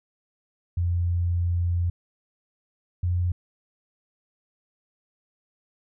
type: tone pair in turn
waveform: sine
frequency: 87 / 88.62 Hz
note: F2 / F2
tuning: -6 / +26 cents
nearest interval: unison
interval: 32 cents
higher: second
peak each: -21 dBFS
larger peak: neither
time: 0.77-1.9 / 3.03-3.32 s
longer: first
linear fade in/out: 5 ms
effects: none